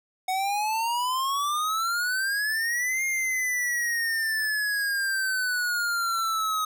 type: exponential two-way sweep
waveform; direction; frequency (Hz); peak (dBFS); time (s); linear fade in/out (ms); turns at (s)
square; up then down; 740 to 2134 to 1260; -25; 0.28-6.65; 5; 3.04
effects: none